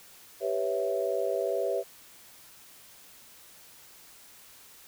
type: chord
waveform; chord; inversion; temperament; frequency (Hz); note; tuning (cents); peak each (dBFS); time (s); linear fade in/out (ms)
sine; C# half-diminished seventh; second; equal with one note detuned; 392 / 493.9 / 556.3 / 659.3; G4 / B4 / C#5 / E5; 0 / 0 / +6 / 0; -32; 0.4-1.84; 50
effects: white hiss -53 dBFS RMS until 4.87 s